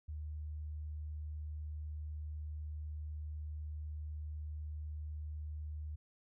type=tone; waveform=sine; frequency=76 Hz; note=D#2; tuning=40 cents flat; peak=-40 dBFS; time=0.08-5.96 s; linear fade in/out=10 ms; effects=none